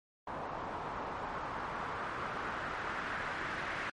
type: noise with low-pass filter sweep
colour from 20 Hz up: white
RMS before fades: -39 dBFS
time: 0.27-3.9 s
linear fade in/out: 5 ms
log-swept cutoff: 930 to 1700 Hz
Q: 2
effects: MP3 48 kbps